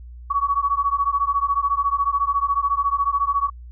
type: beating tone pair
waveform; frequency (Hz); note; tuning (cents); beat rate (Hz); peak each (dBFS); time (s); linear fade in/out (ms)
sine; 1120 / 1134; C#6 / C#6; +18 / +39; 14; -21; 0.3-3.5; 10
effects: added 60 Hz sine -36 dBFS peak until 3.71 s